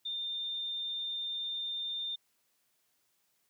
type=tone; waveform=sine; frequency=3609 Hz; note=A7; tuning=43 cents sharp; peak=-34 dBFS; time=0.05-2.16 s; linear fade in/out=10 ms; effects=white hiss -75 dBFS RMS until 3.49 s + high-pass 80 Hz 12 dB/octave